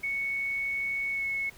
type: tone with pitch glide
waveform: sine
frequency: 2217 to 2195 Hz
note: C#7 to C#7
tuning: 0 to -18 cents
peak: -28 dBFS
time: 0.03-1.5 s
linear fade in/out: 10 ms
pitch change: -18 cents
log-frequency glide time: 1.11-1.25 s
effects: pink hiss -53 dBFS RMS until 1.57 s